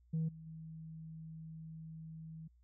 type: tone with level steps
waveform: sine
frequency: 160.3 Hz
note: E3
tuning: 48 cents flat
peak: -31 / -49 / -46 dBFS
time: 0.13-2.48 s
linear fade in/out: 10 ms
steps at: 0.28 / 0.46 s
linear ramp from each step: 10 ms
effects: tanh soft clip ceiling -30 dBFS + added 60 Hz sine -64 dBFS peak until 2.63 s